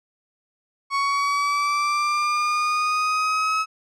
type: linear sweep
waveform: 35% pulse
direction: up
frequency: 1108.7 to 1288 Hz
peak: -18 dBFS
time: 0.9-3.66 s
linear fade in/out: 50 ms
effects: low-pass 6000 Hz 12 dB/octave